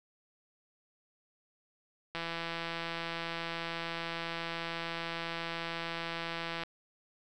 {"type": "click train", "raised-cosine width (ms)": 0.3, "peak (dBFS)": -21, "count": 750, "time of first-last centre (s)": [2.15, 6.635], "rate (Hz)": 167, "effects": []}